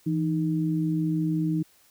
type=tone pair together; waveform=sine; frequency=164.5 / 310.5 Hz; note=E3 / D#4; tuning=-3 / -3 cents; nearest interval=major seventh; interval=1100 cents; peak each=-25 / -26 dBFS; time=0.06-1.63 s; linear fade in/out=10 ms; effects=white hiss -60 dBFS RMS until 1.9 s